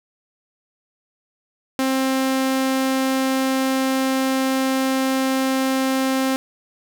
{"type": "tone", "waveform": "sawtooth", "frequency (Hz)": 264.5, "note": "C4", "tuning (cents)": 19, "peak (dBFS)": -14, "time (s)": [1.79, 6.36], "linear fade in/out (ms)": 0, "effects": []}